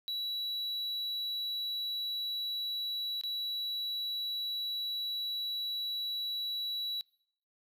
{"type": "tone with dropouts", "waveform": "triangle", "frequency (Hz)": 3920, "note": "B7", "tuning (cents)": -14, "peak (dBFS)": -32, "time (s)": [0.08, 7.01], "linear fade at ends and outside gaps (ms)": 0, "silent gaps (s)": [3.212, 3.236], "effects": ["noise-tail reverb RT60 0.7 s tail -25 dB re dry"]}